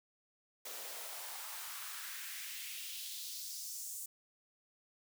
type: noise with high-pass filter sweep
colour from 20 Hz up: white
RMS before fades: -45 dBFS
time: 0.65-4.06 s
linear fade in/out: 5 ms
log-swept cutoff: 430 to 8000 Hz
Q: 2
effects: none